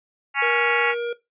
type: harmonic tone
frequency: 277.2 Hz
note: C#4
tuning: in tune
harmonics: 3 / 4 / 5 / 6 / 7 / 8 / 9 / 10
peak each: -27 / -29 / -26 / -30 / -25 / -26 / -31 / -28 dBFS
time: 0.34-0.95 s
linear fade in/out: 50 ms
type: tone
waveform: square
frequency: 473.6 Hz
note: A#4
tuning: 27 cents sharp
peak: -25 dBFS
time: 0.42-1.13 s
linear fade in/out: 5 ms
effects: noise-tail reverb RT60 0.2 s tail -18 dB re dry + resampled to 8000 Hz